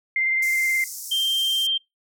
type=tone with vibrato; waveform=sine; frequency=2090 Hz; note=C7; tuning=2 cents flat; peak=-19 dBFS; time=0.16-0.84 s; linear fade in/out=2 ms; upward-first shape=triangle; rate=19 Hz; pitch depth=20 cents each way
type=band-pass noise; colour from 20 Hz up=pink; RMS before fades=-35 dBFS; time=0.42-1.67 s; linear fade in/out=5 ms; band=5400 to 16000 Hz; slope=48 dB/octave
type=tone; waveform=sine; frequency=3159 Hz; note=G7; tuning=13 cents sharp; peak=-19 dBFS; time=1.11-1.78 s; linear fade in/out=10 ms
effects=noise-tail reverb RT60 0.2 s tail -25 dB re dry